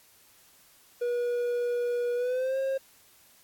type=tone with pitch glide; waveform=triangle; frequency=483.1 to 536 Hz; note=B4 to C5; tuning=-38 to +42 cents; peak=-24 dBFS; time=1.01-2.78 s; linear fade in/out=10 ms; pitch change=+180 cents; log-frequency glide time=2.15-2.58 s; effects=white hiss -59 dBFS RMS until 3.43 s + AAC 64 kbps